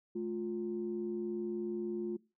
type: tone pair together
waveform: sine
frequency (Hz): 215 / 351.8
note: A3 / F4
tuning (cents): -40 / +13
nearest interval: major sixth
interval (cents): 853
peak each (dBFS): -38 / -35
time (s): 0.15-2.17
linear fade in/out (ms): 10
effects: noise-tail reverb RT60 0.3 s tail -22 dB re dry + tanh soft clip ceiling -27 dBFS